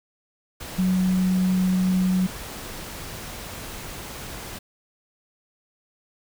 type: tone in noise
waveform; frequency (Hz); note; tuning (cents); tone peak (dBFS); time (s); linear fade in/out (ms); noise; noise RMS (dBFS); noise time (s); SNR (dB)
sine; 185; F#3; 0; -18; 0.78-2.27; 10; pink; -36; 0.6-4.59; +15
effects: none